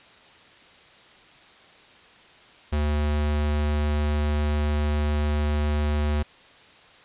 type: tone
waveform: square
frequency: 74.4 Hz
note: D2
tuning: 23 cents sharp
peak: -22 dBFS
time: 2.72-6.23 s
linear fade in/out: 10 ms
effects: white hiss -51 dBFS RMS until 7.04 s + resampled to 8000 Hz